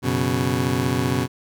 20% pulse chord, F# suspended fourth, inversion none, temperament just, 92.5 / 123.33 / 138.75 Hz, F#2 / B2 / C#3, 0 / -2 / +2 cents, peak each -22 / -18 / -20 dBFS, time 0.02-1.28 s, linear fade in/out 50 ms, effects none

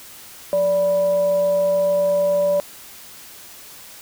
sine tone with frequency modulation, 581 Hz, D5, 19 cents flat, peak -15 dBFS, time 0.53-2.6 s, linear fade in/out 0 ms, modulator 403 Hz, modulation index 0.23, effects white hiss -41 dBFS RMS until 4.01 s

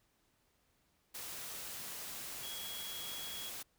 sine tone in noise, 3327 Hz, G#7, 2 cents sharp, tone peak -45 dBFS, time 2.43-3.5 s, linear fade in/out 10 ms, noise white, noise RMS -45 dBFS, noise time 1.14-3.63 s, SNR -3 dB, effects pink hiss -75 dBFS RMS until 3.78 s

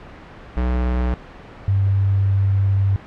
square / sine tone pair in turn, 61.74 / 98.01 Hz, B1 / G2, 0 / 0 cents, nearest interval minor sixth, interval 800 cents, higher second, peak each -18 / -14 dBFS, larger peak second, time 0.57-1.14 / 1.68-2.96 s, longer second, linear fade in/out 0 ms, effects pink hiss -39 dBFS RMS until 3.06 s + low-pass 2000 Hz 12 dB/octave

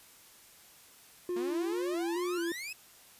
triangle tone with vibrato, 347.4 Hz, F4, 9 cents flat, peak -29 dBFS, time 1.29-2.52 s, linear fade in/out 2 ms, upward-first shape square, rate 2.3 Hz, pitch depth 42 cents each way
sawtooth exponential sweep, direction up, 225.6 to 2637 Hz, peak -35 dBFS, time 1.36-2.73 s, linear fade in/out 5 ms
effects white hiss -57 dBFS RMS until 3.19 s + resampled to 32000 Hz

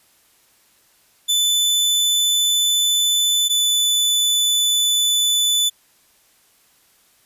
sawtooth tone pair in turn, 3506 / 3492 Hz, A7 / A7, -7 / -14 cents, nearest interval unison, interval 7 cents, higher first, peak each -12 dBFS, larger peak neither, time 1.28-3.49 / 3.49-5.7 s, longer neither, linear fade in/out 20 ms, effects white hiss -57 dBFS RMS until 7.25 s + resampled to 32000 Hz

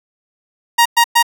sawtooth tone bursts, 939 Hz, A#5, 12 cents sharp, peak -4 dBFS, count 3, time 0.78-1.228 s, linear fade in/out 10 ms, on 76 ms, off 110 ms, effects none

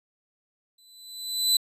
sawtooth tone with exponential growth, 4005 Hz, B7, 23 cents sharp, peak -14 dBFS, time 0.78-1.57 s, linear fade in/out 5 ms, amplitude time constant 170 ms, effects resampled to 32000 Hz

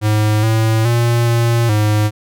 square tone with pitch steps, 106.8 / 111.2 / 118.2 / 117.3 / 105.9 Hz, G#2 / A2 / A#2 / A#2 / G#2, +49 / +19 / +24 / +11 / +34 cents, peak -12 dBFS, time 0.01-2.11 s, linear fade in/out 50 ms, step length 420 ms, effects none

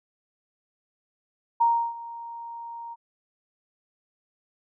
sine tone with ADSR envelope, 932.3 Hz, A#5, in tune, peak -16 dBFS, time 1.6-2.96 s, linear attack 14 ms, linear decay 320 ms, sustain -19 dB, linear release 34 ms, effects none

